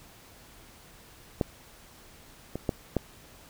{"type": "clicks", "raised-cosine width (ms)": 2, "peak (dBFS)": [-11, -19, -12, -11], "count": 4, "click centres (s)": [1.412, 2.556, 2.692, 2.967], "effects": ["pink hiss -53 dBFS RMS until 3.49 s"]}